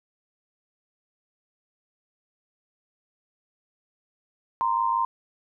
sine tone pair together, 932.3 / 1038.1 Hz, A#5 / C6, 0 / -14 cents, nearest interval major second, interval 186 cents, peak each -24 dBFS, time 4.61-5.05 s, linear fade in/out 0 ms, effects none

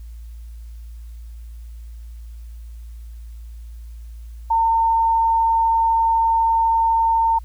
sine tone, 908 Hz, A#5, 46 cents flat, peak -14 dBFS, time 4.5-7.39 s, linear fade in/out 10 ms, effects added 57 Hz sine -33 dBFS peak until 7.44 s + white hiss -59 dBFS RMS until 7.44 s

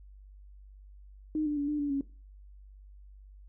sine tone with pitch steps, 308.1 / 296 / 286.5 / 297.8 / 288.5 / 277.2 Hz, D#4 / D4 / D4 / D4 / D4 / C#4, -17 / +14 / -43 / +24 / -31 / 0 cents, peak -27 dBFS, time 1.35-2.01 s, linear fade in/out 2 ms, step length 110 ms, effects noise-tail reverb RT60 0.3 s tail -17 dB re dry + added 49 Hz sine -49 dBFS peak until 3.48 s

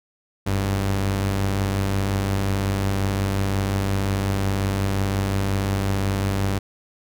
sawtooth tone pair together, 46.2 / 98 Hz, F#1 / G2, -2 / 0 cents, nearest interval octave + minor second, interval 1302 cents, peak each -25 / -17 dBFS, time 0.46-6.59 s, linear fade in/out 10 ms, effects none

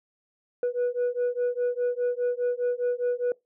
sine beating tone pair, 486.8 / 491.7 Hz, B4 / B4, -25 / -8 cents, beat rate 4.9 Hz, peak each -25 dBFS, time 0.63-3.32 s, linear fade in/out 2 ms, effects noise-tail reverb RT60 0.2 s tail -24 dB re dry + tanh soft clip ceiling -21 dBFS

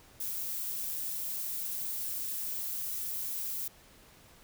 violet noise, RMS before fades -36 dBFS, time 0.2-3.68 s, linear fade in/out 5 ms, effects pink hiss -58 dBFS RMS until 4.43 s

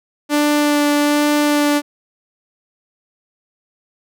sawtooth tone with vibrato, 293.7 Hz, D4, in tune, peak -9 dBFS, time 0.29-1.82 s, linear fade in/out 50 ms, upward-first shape sine, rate 1.2 Hz, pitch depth 10 cents each way, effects none

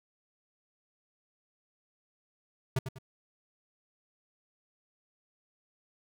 square tone with echo, 131.1 Hz, C3, 4 cents sharp, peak -26 dBFS, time 2.76-2.79 s, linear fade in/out 5 ms, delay 98 ms, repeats 2, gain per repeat -9 dB, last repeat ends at 2.986 s, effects none

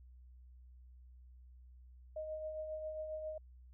sine tone with tremolo, 622.3 Hz, D#5, in tune, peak -38 dBFS, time 2.16-3.38 s, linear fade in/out 5 ms, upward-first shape triangle, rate 7.4 Hz, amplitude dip 45%, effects added 62 Hz sine -55 dBFS peak until 3.73 s

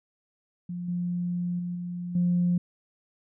sine tone with level steps, 176.2 Hz, F3, 16 cents sharp, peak -31 / -26 / -29 / -31 / -20 dBFS, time 0.69-2.58 s, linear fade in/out 5 ms, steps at 0.88 / 1.59 / 1.75 / 2.15 s, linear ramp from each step 5 ms, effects tanh soft clip ceiling -16 dBFS

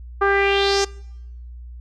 sawtooth tone with low-pass filter sweep, 396.6 Hz, G4, 20 cents sharp, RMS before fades -18 dBFS, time 0.21-0.85 s, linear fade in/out 10 ms, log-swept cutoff 1300 to 6500 Hz, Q 3.9, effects noise-tail reverb RT60 0.9 s tail -24 dB re dry + added 60 Hz sine -34 dBFS peak until 1.8 s

